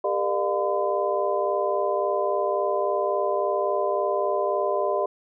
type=tone cluster; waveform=sine; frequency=400.6 / 464.2 / 602 / 704 / 1015 Hz; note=G4 / A#4 / D5 / F5 / B5; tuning=+38 / -7 / +43 / +14 / +47 cents; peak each=-27 / -31 / -25 / -30 / -29 dBFS; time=0.04-5.06 s; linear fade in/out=5 ms; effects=none